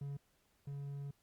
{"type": "tone pair in turn", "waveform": "triangle", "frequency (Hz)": [141, 141], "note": ["C#3", "C#3"], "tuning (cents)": [30, 30], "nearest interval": "unison", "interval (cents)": 0, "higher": "neither", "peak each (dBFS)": [-38, -39], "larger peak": "first", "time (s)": [[0.01, 0.17], [0.67, 1.11]], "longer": "second", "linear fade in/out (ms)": 5, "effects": ["pink hiss -75 dBFS RMS until 1.22 s", "Opus 48 kbps"]}